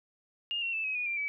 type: tone with pitch steps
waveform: sine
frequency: 2830 / 2732 / 2637 / 2546 / 2458 / 2373 / 2291 Hz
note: F7 / F7 / E7 / D#7 / D#7 / D7 / D7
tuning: +22 / -39 / 0 / +39 / -22 / +17 / -44 cents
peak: -30 dBFS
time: 0.51-1.28 s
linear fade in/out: 0 ms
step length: 110 ms
effects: none